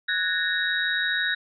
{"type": "tone cluster", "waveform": "sine", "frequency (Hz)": [1479, 1667, 1833, 3804], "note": ["F#6", "G#6", "A#6", "A#7"], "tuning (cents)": [-1, 6, -30, 34], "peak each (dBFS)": -28, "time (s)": [0.08, 1.35], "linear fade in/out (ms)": 10, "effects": []}